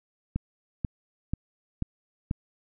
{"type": "click train", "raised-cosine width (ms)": 5, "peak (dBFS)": -15, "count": 5, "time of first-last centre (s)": [0.36, 2.311], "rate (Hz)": 2.05, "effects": []}